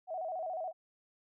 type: tone with vibrato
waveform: sine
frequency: 690 Hz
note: F5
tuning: 21 cents flat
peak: -35 dBFS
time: 0.07-0.73 s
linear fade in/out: 50 ms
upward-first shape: square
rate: 14 Hz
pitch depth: 120 cents each way
effects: none